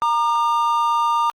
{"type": "tone pair together", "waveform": "triangle", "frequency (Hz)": [932.3, 1204], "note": ["A#5", "D6"], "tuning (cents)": [0, 43], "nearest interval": "major third", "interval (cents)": 443, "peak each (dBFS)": -17, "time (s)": [0.02, 1.3], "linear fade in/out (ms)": 0, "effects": ["Opus 24 kbps"]}